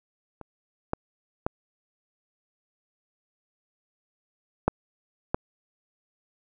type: clicks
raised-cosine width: 1 ms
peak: -26 / -12 / -11 / -6 / -9 dBFS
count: 5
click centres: 0.413 / 0.934 / 1.465 / 4.68 / 5.345 s
effects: none